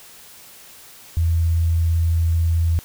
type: tone with vibrato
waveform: sine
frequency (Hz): 83.1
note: E2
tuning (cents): +15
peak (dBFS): -15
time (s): 1.17-2.79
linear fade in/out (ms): 0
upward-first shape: sine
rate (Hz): 18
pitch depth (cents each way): 9
effects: white hiss -44 dBFS RMS until 2.84 s